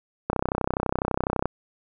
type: click train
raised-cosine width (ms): 1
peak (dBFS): -9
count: 38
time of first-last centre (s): 0.3-1.456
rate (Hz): 32
effects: none